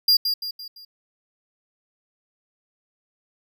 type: tone with echo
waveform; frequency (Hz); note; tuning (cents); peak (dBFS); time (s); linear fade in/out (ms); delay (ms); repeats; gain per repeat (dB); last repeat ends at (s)
square; 4801; D8; +37; -14; 0.08-0.17; 5; 170; 4; -7; 0.85
effects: none